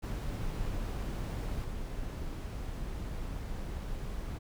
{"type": "noise with level steps", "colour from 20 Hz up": "brown", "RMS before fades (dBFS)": [-35, -38], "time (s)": [0.02, 4.39], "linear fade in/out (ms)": 20, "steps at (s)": 1.64, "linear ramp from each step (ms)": 2, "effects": []}